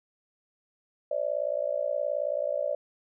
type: tone with amplitude modulation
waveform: sine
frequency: 584 Hz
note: D5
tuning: 10 cents flat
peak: -22 dBFS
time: 1.11-2.75 s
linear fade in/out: 5 ms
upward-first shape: sine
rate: 58.8 Hz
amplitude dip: 100%
effects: none